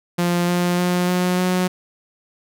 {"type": "tone with pitch steps", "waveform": "sawtooth", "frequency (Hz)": [174.6, 176.53, 178.47, 180.44, 182.44], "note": ["F3", "F3", "F3", "F#3", "F#3"], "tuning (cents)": [0, 19, 38, -43, -24], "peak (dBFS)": -13, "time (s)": [0.18, 1.68], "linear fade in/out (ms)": 10, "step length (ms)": 300, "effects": []}